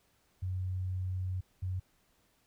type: tone bursts at uneven times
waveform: sine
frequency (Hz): 92.5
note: F#2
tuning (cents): 0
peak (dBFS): -32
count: 2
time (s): 0.42-1.41 / 1.62-1.8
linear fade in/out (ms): 10
effects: pink hiss -71 dBFS RMS until 2.46 s